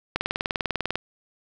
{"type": "click train", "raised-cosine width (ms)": 0.3, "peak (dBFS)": -8, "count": 17, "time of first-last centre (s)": [0.16, 0.956], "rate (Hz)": 20.1, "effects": []}